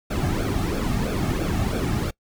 brown noise with flanger, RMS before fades -24 dBFS, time 0.1-2.11 s, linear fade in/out 10 ms, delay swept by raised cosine 1 to 2.1 ms, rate 3 Hz, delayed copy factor -0.75, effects noise-tail reverb RT60 0.1 s tail -23 dB re dry

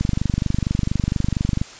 click train, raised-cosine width 5 ms, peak -7 dBFS, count 40, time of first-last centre 0.01-1.615 s, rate 24.3 Hz, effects white hiss -40 dBFS RMS until 1.79 s + resampled to 16000 Hz

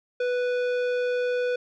sine tone with tanh clipping, 493.9 Hz, B4, in tune, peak -25 dBFS, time 0.2-1.56 s, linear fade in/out 5 ms, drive 14 dB, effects none

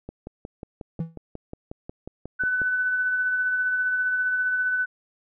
click train, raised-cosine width 2 ms, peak -22 dBFS, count 15, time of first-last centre 0.09-2.617 s, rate 5.54 Hz
triangle tone with exponential decay, 164.2 Hz, E3, 6 cents flat, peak -20 dBFS, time 1-1.17 s, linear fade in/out 2 ms, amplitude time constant 35 ms
sine tone with tremolo, 1500 Hz, F#6, 23 cents sharp, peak -20 dBFS, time 2.39-4.86 s, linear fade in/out 20 ms, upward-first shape sine, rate 15 Hz, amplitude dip 30%
effects none

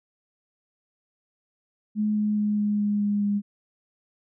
sine tone with pitch steps, 211.8 / 210.5 / 209.1 / 207.8 / 206.5 / 205.2 / 203.9 Hz, G#3 / G#3 / G#3 / G#3 / G#3 / G#3 / G#3, +34 / +24 / +12 / +1 / -10 / -21 / -32 cents, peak -21 dBFS, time 1.95-3.42 s, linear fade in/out 50 ms, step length 210 ms, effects none

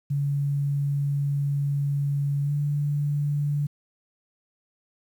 sine tone with pitch glide, 141.9 to 145.38 Hz, C#3 to D3, +41 to -17 cents, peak -22 dBFS, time 0.1-3.67 s, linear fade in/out 10 ms, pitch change +42 cents, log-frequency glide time 2.43-2.52 s, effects 9-bit

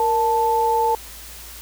sine tone pair together, 466.2 / 880.1 Hz, A#4 / A5, 0 / 0 cents, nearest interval major seventh, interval 1100 cents, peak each -21 / -17 dBFS, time 0-0.95 s, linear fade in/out 2 ms, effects added 56 Hz sine -42 dBFS peak until 1.61 s + white hiss -39 dBFS RMS until 1.61 s

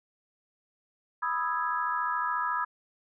sine chord, E major seventh, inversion second, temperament equal, 987.8 / 1244.5 / 1318.5 / 1661.2 Hz, B5 / D#6 / E6 / G#6, 0 / 0 / 0 / 0 cents, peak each -31 / -32 / -34 / -34 dBFS, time 1.22-2.65 s, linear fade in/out 10 ms, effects none

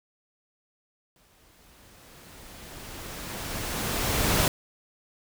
pink noise with exponential growth, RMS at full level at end -22 dBFS, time 1.16-4.48 s, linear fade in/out 1 ms, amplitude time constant 720 ms, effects none

